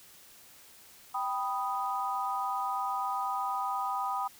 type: chord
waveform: sine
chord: G augmented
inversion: none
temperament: equal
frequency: 784 / 987.8 / 1244.5 Hz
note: G5 / B5 / D#6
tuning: 0 / 0 / 0 cents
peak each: -34 dBFS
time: 1.14-4.28 s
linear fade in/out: 10 ms
effects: white hiss -55 dBFS RMS until 4.39 s